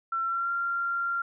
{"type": "tone with pitch glide", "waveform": "sine", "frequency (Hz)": [1351, 1383.4], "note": ["E6", "F6"], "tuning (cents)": [42, -17], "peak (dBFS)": -26, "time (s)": [0.12, 1.22], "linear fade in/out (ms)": 5, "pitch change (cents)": 41, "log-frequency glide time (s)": [0.26, 0.51], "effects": []}